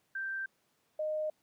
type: tone pair in turn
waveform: sine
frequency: 1568 / 616.2 Hz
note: G6 / D#5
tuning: 0 / -17 cents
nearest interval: octave + major third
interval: 1617 cents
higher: first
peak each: -34 / -31 dBFS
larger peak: second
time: 0.15-0.46 / 0.99-1.3 s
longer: neither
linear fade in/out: 5 ms
effects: pink hiss -74 dBFS RMS until 1.42 s + high-pass 150 Hz 12 dB/octave